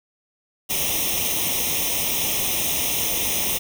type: noise with comb filter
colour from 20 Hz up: white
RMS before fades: -23 dBFS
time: 0.69-3.59 s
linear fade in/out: 20 ms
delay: 0.33 ms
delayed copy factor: +0.9
effects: none